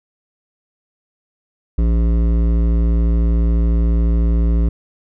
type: tone with hard clipping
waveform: sine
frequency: 57 Hz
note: A#1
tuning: 38 cents flat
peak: -14 dBFS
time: 1.78-4.69 s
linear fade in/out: 5 ms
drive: 13 dB
effects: none